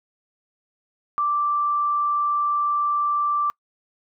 sine tone, 1173 Hz, D6, 2 cents flat, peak -19 dBFS, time 1.18-3.5 s, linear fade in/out 0 ms, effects noise-tail reverb RT60 0.1 s tail -26 dB re dry

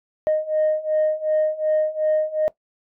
sine beating tone pair, 617 / 619.7 Hz, D#5 / D#5, -15 / -7 cents, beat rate 2.7 Hz, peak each -21 / -19 dBFS, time 0.27-2.48 s, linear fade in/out 0 ms, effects noise-tail reverb RT60 0.1 s tail -18 dB re dry + tanh soft clip ceiling -13 dBFS

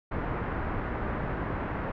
pink low-pass noise, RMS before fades -32 dBFS, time 0.11-1.92 s, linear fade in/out 10 ms, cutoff 1800 Hz, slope 24 dB/octave, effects none

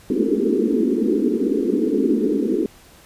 pink band-pass noise, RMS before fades -19 dBFS, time 0.1-2.66 s, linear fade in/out 2 ms, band 210 to 450 Hz, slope 96 dB/octave, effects pink hiss -48 dBFS RMS until 3.05 s + resampled to 32000 Hz

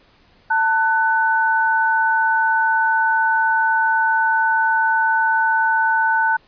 sine tone pair together, 892.1 / 1496 Hz, A5 / F#6, +24 / +19 cents, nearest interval major sixth, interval 895 cents, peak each -17 dBFS, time 0.5-6.37 s, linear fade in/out 10 ms, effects pink hiss -54 dBFS RMS until 6.47 s + resampled to 11025 Hz

